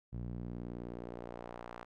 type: tone with band-pass filter sweep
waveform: sawtooth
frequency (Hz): 59.4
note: A#1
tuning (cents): +33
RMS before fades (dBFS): -44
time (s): 0.12-1.85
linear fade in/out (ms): 20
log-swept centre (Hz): 130 to 1100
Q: 1.1
effects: none